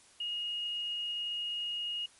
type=tone; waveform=sine; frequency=2869 Hz; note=F7; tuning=46 cents sharp; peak=-33 dBFS; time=0.2-2.06 s; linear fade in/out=5 ms; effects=white hiss -60 dBFS RMS until 2.19 s + MP3 48 kbps